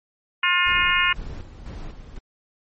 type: harmonic tone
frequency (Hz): 355.9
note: F4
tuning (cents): +33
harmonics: 3 / 4 / 5 / 6 / 7 / 8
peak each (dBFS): -24 / -24 / -24 / -24 / -24 / -24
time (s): 0.43-1.13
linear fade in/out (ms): 5
type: noise with tremolo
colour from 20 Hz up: brown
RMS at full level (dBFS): -33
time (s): 0.66-2.19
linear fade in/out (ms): 10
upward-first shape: square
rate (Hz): 2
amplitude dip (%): 55
effects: MP3 32 kbps